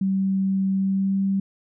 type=tone with pitch glide; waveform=sine; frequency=192.6 to 194.84 Hz; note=G3 to G3; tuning=-30 to -10 cents; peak=-19 dBFS; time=0.01-1.4 s; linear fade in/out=5 ms; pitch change=+20 cents; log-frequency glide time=0.8-1.19 s; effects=none